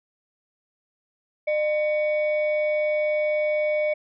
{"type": "tone pair together", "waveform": "sine", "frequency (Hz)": [606, 2250], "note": ["D#5", "C#7"], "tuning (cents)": [-46, 25], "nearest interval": "octave + major seventh", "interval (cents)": 2271, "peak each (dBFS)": [-20, -28], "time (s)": [1.47, 3.94], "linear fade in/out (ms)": 10, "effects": ["tanh soft clip ceiling -15 dBFS"]}